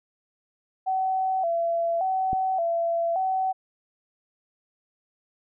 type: tone with vibrato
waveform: sine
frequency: 715 Hz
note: F5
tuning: 41 cents sharp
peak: -22 dBFS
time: 0.86-3.53 s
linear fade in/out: 20 ms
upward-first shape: square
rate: 0.87 Hz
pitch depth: 100 cents each way
type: click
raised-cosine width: 3 ms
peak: -19 dBFS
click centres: 2.331 s
effects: none